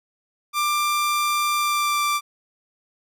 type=tone with pitch glide; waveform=sawtooth; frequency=1186 to 1175.8 Hz; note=D6 to D6; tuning=+17 to +2 cents; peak=-16 dBFS; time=0.53-2.21 s; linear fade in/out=50 ms; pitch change=-15 cents; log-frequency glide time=1.57-2.01 s; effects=none